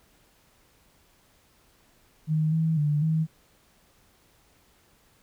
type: tone with pitch steps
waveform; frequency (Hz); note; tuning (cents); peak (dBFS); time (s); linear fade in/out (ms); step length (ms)
sine; 155.9 / 160.9 / 148.2 / 159; D#3 / E3 / D3 / D#3; +4 / -42 / +16 / +38; -21; 2.27-3.27; 50; 250
effects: pink hiss -62 dBFS RMS until 5.22 s